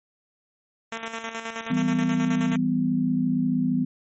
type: tone with tremolo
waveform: 5% pulse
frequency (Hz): 226.7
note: A#3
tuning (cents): -48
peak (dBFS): -18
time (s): 0.92-2.56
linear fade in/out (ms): 2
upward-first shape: square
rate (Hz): 9.4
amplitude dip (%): 55
type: chord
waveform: sine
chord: E minor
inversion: none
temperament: equal with one note detuned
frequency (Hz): 164.81 / 196 / 251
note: E3 / G3 / B3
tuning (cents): 0 / 0 / +28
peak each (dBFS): -27 / -27 / -22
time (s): 1.7-3.85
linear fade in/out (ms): 10
effects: low-pass 6000 Hz 12 dB/octave + MP3 32 kbps